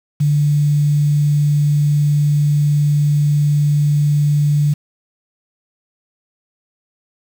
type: tone with quantisation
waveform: sine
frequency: 146.9 Hz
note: D3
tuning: 1 cent sharp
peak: -11 dBFS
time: 0.2-4.74 s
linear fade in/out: 10 ms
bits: 6
effects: none